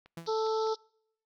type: click train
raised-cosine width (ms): 0.3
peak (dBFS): -37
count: 4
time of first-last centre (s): 0.06-0.669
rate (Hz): 4.93
type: tone with exponential decay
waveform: sawtooth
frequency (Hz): 167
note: E3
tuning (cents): +23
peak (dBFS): -33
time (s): 0.17-0.37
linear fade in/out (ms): 5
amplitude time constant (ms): 42
type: band-pass noise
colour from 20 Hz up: white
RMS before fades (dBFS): -46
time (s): 0.26-0.76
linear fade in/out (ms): 5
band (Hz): 3400 to 5600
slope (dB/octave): 96
type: harmonic tone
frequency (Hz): 440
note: A4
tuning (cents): 0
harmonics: 1 / 2 / 3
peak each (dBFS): -28 / -34 / -38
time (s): 0.27-0.75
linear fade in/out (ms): 20
effects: noise-tail reverb RT60 0.7 s tail -26 dB re dry